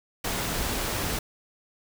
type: noise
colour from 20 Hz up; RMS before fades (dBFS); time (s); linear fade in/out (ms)
pink; -29; 0.24-1.19; 5
effects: none